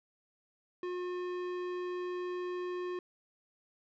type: tone with tanh clipping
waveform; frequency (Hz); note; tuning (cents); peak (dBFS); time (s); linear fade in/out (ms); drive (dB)
sine; 359.3; F4; +49; -37; 0.83-2.99; 2; 16
effects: none